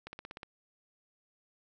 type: click train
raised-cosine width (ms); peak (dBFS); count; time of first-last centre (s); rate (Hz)
0.3; -27; 7; 0.07-0.431; 16.6
effects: none